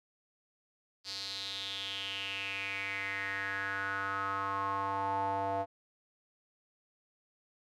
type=tone with band-pass filter sweep; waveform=square; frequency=98 Hz; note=G2; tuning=in tune; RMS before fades=-36 dBFS; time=1.04-5.66 s; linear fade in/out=50 ms; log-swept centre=4600 to 730 Hz; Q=5.7; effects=none